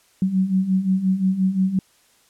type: beating tone pair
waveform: sine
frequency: 185 / 190.7 Hz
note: F#3 / G3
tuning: 0 / -47 cents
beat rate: 5.7 Hz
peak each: -23 / -18 dBFS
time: 0.22-1.79 s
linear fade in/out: 2 ms
effects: white hiss -58 dBFS RMS until 2.29 s + low-pass 11000 Hz 12 dB/octave